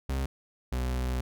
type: tone pair in turn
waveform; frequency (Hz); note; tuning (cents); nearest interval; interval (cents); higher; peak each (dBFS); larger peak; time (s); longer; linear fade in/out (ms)
40% pulse; 66.6 / 62.86; C2 / B1; +31 / +31; minor second; 100; first; -27; neither; 0.09-0.26 / 0.72-1.21; second; 5
effects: none